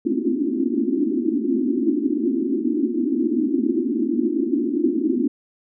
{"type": "band-pass noise", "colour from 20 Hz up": "pink", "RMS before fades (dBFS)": -21, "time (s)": [0.05, 5.28], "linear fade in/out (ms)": 5, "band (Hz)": [230, 360], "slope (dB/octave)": 96, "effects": []}